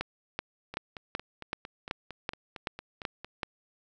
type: two click trains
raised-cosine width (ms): 0.3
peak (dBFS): -15 / -24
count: 10 / 12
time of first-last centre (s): 0.01-3.432 / 0.74-3.246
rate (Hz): 2.63 / 4.39
effects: none